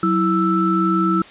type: tone cluster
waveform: sine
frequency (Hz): 186 / 327.8 / 1321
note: F#3 / E4 / E6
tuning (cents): +9 / -10 / +3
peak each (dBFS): -19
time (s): 0.03-1.22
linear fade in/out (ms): 2
effects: white hiss -41 dBFS RMS until 1.3 s + resampled to 8000 Hz